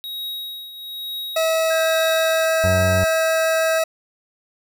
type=tone with tremolo; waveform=square; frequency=3800 Hz; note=A#7; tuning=33 cents sharp; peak=-26 dBFS; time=0.04-2.45 s; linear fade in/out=0 ms; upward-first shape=triangle; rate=1.1 Hz; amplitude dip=70%
type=tone; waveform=40% pulse; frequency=646 Hz; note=E5; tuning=35 cents flat; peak=-16 dBFS; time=1.36-3.84 s; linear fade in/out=5 ms
type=tone with vibrato; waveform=sine; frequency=1600 Hz; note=G6; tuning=35 cents sharp; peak=-25 dBFS; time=1.7-3.79 s; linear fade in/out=10 ms; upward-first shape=square; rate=6.3 Hz; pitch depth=10 cents each way
type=harmonic tone; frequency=92.5 Hz; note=F#2; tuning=in tune; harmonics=1 / 2 / 3 / 4 / 5 / 6 / 7 / 8 / 9 / 10; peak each=-19 / -26 / -37 / -37 / -36 / -35 / -39 / -48 / -41 / -39 dBFS; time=2.64-3.04 s; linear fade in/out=0 ms
effects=none